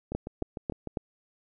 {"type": "two click trains", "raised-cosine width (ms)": 2, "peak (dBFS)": [-16, -22], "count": [4, 6], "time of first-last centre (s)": [[0.15, 0.972], [0.12, 0.873]], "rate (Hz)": [3.65, 6.64], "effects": []}